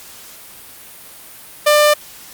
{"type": "tone", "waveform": "sawtooth", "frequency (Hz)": 596, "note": "D5", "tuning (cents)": 25, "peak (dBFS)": -5, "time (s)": [1.66, 1.94], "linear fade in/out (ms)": 10, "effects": ["white hiss -38 dBFS RMS until 2.33 s", "Opus 48 kbps"]}